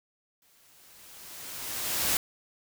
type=noise with exponential growth; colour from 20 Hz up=white; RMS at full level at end=-25 dBFS; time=0.42-2.17 s; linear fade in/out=1 ms; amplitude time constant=380 ms; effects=none